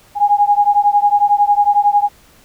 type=beating tone pair; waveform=sine; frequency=817 / 828 Hz; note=G#5 / G#5; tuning=-29 / -5 cents; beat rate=11 Hz; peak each=-12 / -13 dBFS; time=0.15-2.09 s; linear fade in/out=50 ms; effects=pink hiss -48 dBFS RMS until 2.44 s